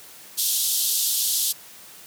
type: band-pass noise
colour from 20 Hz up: white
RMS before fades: -23 dBFS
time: 0.37-1.53 s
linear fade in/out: 20 ms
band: 3200 to 15000 Hz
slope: 48 dB/octave
effects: white hiss -45 dBFS RMS until 2.06 s + high-pass 80 Hz 12 dB/octave